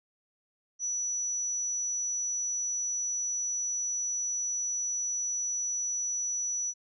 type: tone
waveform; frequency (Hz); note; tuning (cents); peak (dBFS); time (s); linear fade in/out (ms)
sine; 5910; F#8; -3; -29; 0.79-6.74; 50
effects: none